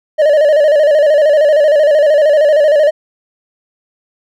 triangle tone with vibrato, 597 Hz, D5, 28 cents sharp, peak -4 dBFS, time 0.18-2.91 s, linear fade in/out 20 ms, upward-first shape square, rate 13 Hz, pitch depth 68 cents each way, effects none

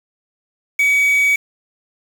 triangle tone with quantisation, 2266 Hz, C#7, 37 cents sharp, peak -10 dBFS, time 0.79-1.36 s, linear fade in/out 5 ms, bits 5, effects none

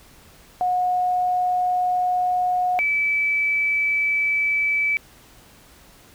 sine tone pair in turn, 726 / 2305 Hz, F#5 / D7, -33 / -33 cents, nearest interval octave + minor sixth, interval 2000 cents, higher second, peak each -18 dBFS, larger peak neither, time 0.61-2.79 / 2.79-4.97 s, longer neither, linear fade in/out 0 ms, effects pink hiss -50 dBFS RMS until 6.14 s

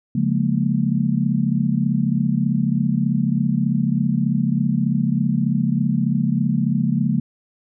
sine chord, Bb minor seventh, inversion first, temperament just, 139.85 / 174.81 / 209.8 / 233.1 Hz, Db3 / F3 / Ab3 / Bb3, +16 / +2 / +18 / 0 cents, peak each -22 dBFS, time 0.15-7.2 s, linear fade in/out 5 ms, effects none

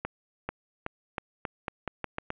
accelerating click train, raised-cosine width 0.5 ms, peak -16 dBFS, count 10, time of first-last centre 0.05-2.304 s, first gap 440 ms, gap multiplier 0.85, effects resampled to 8000 Hz + 7-bit

